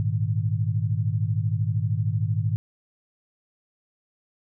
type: chord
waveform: sine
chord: Ab suspended second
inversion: none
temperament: just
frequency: 103.83 / 116.8 / 155.74 Hz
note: Ab2 / Bb2 / Eb3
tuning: 0 / +4 / +2 cents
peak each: -24 / -26 / -29 dBFS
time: 0-2.56 s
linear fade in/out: 0 ms
effects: none